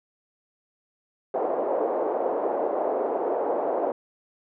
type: band-pass noise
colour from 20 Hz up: white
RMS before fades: -26 dBFS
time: 1.34-3.92 s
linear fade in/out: 2 ms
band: 380 to 680 Hz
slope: 24 dB/octave
effects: none